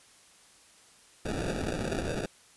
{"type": "noise with sample-and-hold", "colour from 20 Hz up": "white", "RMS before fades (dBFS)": -32, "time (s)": [1.25, 2.26], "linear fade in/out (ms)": 5, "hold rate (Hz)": 1050, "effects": ["white hiss -58 dBFS RMS until 2.56 s", "resampled to 24000 Hz"]}